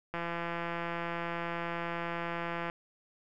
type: click train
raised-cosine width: 0.5 ms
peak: -21 dBFS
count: 436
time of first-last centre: 0.14-2.699 s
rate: 170 Hz
effects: none